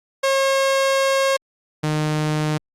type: tone pair in turn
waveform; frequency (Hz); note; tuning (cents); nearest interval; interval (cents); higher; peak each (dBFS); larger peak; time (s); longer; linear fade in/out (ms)
sawtooth; 541 / 152.96; C#5 / D#3; -42 / -29; octave + minor seventh; 2187; first; -12 / -15; first; 0.23-1.37 / 1.83-2.58; first; 10
effects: low-pass 9000 Hz 12 dB/octave + Opus 48 kbps